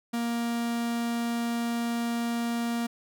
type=tone; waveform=45% pulse; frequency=234.6 Hz; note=A#3; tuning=11 cents sharp; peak=-27 dBFS; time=0.13-2.87 s; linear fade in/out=10 ms; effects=none